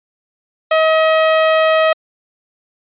sawtooth tone, 636 Hz, D#5, 38 cents sharp, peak -6 dBFS, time 0.71-1.93 s, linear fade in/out 5 ms, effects resampled to 8000 Hz

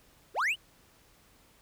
triangle linear sweep, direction up, 293.7 to 3136 Hz, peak -24 dBFS, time 0.34-0.56 s, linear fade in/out 50 ms, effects pink hiss -62 dBFS RMS until 1.61 s

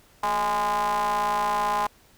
square ring-modulated tone, 100 Hz, G2, 35 cents sharp, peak -20 dBFS, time 0.23-1.87 s, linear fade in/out 5 ms, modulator 929 Hz, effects pink hiss -57 dBFS RMS until 2.17 s

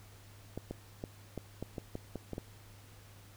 clicks, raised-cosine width 2 ms, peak -25 dBFS, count 10, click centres 0.576 / 0.71 / 1.039 / 1.377 / 1.626 / 1.782 / 1.954 / 2.157 / 2.333 / 2.381 s, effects added 101 Hz sine -55 dBFS peak until 3.36 s + pink hiss -59 dBFS RMS until 3.36 s

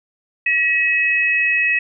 sine tone pair together, 1920 / 2563 Hz, B6 / E7, -49 / -49 cents, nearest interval perfect fourth, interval 500 cents, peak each -18 / -16 dBFS, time 0.46-1.79 s, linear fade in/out 5 ms, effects none

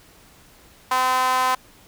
sawtooth tone with high-pass filter, 256.3 Hz, C4, 36 cents flat, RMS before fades -20 dBFS, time 0.91-1.55 s, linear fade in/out 5 ms, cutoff 950 Hz, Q 4.4, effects pink hiss -51 dBFS RMS until 1.87 s

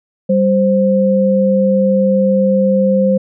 sine tone pair together, 195.57 / 523.3 Hz, G3 / C5, -4 / 0 cents, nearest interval octave + perfect fourth, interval 1704 cents, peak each -12 dBFS, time 0.29-3.18 s, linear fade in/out 10 ms, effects none

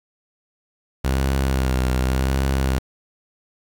sawtooth tone with vibrato, 65.41 Hz, C2, in tune, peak -14 dBFS, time 1.04-2.79 s, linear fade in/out 10 ms, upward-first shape sine, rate 0.88 Hz, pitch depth 47 cents each way, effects 7-bit

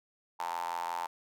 square tone with high-pass filter, 42.74 Hz, F1, 37 cents flat, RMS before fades -36 dBFS, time 0.39-1.07 s, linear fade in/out 10 ms, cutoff 890 Hz, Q 9.2, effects none

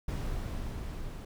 brown noise with level ramp, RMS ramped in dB -33 to -40 dBFS, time 0.08-1.25 s, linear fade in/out 5 ms, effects none

